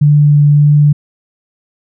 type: tone with vibrato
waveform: sine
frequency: 146.83 Hz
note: D3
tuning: in tune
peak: -4 dBFS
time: 0.01-0.93 s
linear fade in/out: 10 ms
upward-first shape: triangle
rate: 1.7 Hz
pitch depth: 10 cents each way
effects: none